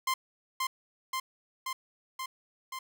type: tone with echo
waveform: sawtooth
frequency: 1046.5 Hz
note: C6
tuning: in tune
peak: -23 dBFS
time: 0.07-0.14 s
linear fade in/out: 5 ms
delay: 530 ms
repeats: 5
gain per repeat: -2 dB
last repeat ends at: 2.79 s
effects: none